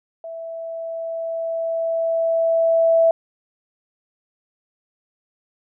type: tone with level ramp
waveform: sine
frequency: 659.3 Hz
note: E5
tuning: in tune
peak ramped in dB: -30 to -11 dBFS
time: 0.24-3.11 s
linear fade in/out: 2 ms
effects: none